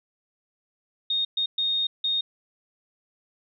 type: tone bursts at uneven times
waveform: sine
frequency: 3700 Hz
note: A#7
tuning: 14 cents flat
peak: -22 dBFS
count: 4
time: 1.1-1.25 / 1.37-1.46 / 1.58-1.87 / 2.04-2.21 s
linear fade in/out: 5 ms
effects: none